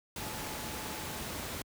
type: tone in noise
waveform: sine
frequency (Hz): 861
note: A5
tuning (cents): -38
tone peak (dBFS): -48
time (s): 0.2-1.2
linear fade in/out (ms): 2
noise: pink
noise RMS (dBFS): -39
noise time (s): 0.16-1.62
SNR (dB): -12
effects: high-pass 60 Hz 12 dB/octave